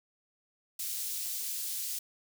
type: high-pass noise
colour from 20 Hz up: white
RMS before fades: -36 dBFS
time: 0.79-1.99 s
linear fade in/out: 5 ms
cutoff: 4300 Hz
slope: 12 dB/octave
effects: none